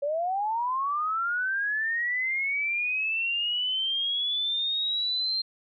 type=linear sweep; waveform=sine; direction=up; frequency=554.4 to 4184 Hz; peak=-25 dBFS; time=0.02-5.42 s; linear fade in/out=10 ms; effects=none